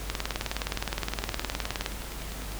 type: two click trains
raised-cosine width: 0.2 ms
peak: -22 / -11 dBFS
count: 23 / 35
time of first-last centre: 0.32-2.52 / 0.1-1.862 s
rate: 10 / 19.3 Hz
effects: added 50 Hz sine -37 dBFS peak until 2.59 s + pink hiss -40 dBFS RMS until 2.59 s